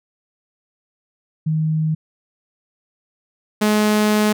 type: tone pair in turn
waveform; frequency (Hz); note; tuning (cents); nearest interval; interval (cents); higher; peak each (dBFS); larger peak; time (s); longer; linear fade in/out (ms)
sine / sawtooth; 157 / 211.8; D#3 / G#3; +16 / +34; perfect fourth; 518; second; -16 / -10; second; 1.46-1.95 / 3.61-4.33; second; 10
effects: none